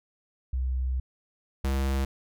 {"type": "tone pair in turn", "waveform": ["sine", "square"], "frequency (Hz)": [64, 67.51], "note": ["C2", "C#2"], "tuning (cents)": [-38, -45], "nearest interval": "minor second", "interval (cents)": 93, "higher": "second", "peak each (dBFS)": -25, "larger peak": "neither", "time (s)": [[0.53, 1], [1.64, 2.05]], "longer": "first", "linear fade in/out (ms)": 5, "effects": []}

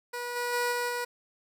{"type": "tone with level steps", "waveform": "15% pulse", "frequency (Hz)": 485.3, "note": "B4", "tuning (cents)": -30, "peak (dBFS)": [-27, -23, -20, -22, -24], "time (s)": [0.13, 1.05], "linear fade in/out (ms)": 10, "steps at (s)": [0.35, 0.52, 0.71, 0.88], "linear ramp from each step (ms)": 20, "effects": []}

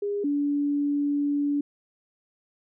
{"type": "tone pair in turn", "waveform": "sine", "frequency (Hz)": [407.2, 287.9], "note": ["G#4", "D4"], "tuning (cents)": [-34, -34], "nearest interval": "tritone", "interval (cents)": 600, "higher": "first", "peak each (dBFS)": [-25, -22], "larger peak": "second", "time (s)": [[0.02, 0.24], [0.24, 1.61]], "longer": "second", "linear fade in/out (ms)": 5, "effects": []}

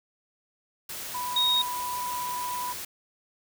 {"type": "noise", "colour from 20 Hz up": "white", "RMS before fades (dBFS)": -37, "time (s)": [0.89, 2.85], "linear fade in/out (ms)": 5}
{"type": "tone with vibrato", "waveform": "sine", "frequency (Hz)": 987, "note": "B5", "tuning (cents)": -1, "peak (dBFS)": -30, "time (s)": [1.14, 2.73], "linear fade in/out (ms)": 10, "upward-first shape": "triangle", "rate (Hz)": 17, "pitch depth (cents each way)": 13}
{"type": "tone", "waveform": "sine", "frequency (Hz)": 3743, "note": "A#7", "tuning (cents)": 6, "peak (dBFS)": -21, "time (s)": [1.36, 1.62], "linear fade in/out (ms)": 5}
{"effects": []}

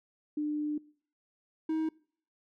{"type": "tone pair in turn", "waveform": ["sine", "triangle"], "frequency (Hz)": [299.2, 317], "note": ["D4", "D#4"], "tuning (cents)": [32, 32], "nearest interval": "minor second", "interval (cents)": 100, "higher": "second", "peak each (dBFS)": [-29, -26], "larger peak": "second", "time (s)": [[0.37, 0.78], [1.69, 1.89]], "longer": "first", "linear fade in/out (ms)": 5, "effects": ["noise-tail reverb RT60 0.5 s tail -23 dB re dry"]}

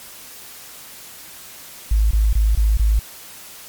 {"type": "tone bursts", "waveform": "sine", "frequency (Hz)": 53.3, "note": "G#1", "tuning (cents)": 46, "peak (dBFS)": -12, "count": 5, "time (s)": [1.91, 2.994], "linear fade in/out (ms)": 5, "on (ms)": 200, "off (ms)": 21, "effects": ["white hiss -39 dBFS RMS until 3.68 s", "MP3 96 kbps"]}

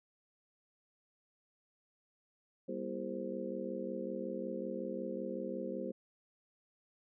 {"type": "harmonic tone with a mistuned harmonic", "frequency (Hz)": 65.41, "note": "C2", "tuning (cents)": 0, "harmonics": [3, 4, 5, 6, 7, 8], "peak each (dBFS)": [-44, -44, -45, -44, -49, -42], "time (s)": [2.68, 5.92], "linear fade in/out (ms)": 10, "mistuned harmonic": 4, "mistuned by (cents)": -150, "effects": []}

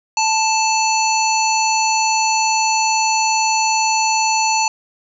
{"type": "harmonic tone with a mistuned harmonic", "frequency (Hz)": 880, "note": "A5", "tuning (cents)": 0, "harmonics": [1, 3, 5, 7, 8], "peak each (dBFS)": [-16, -21, -23, -24, -25], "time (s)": [0.17, 4.68], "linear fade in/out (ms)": 2, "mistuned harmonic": 7, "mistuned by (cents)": -29, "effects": []}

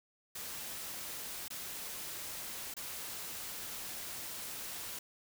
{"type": "noise with dropouts", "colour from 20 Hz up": "white", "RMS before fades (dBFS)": -43, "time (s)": [0.35, 4.99], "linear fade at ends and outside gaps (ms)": 5, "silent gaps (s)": [[1.482, 1.503], [2.74, 2.766]], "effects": []}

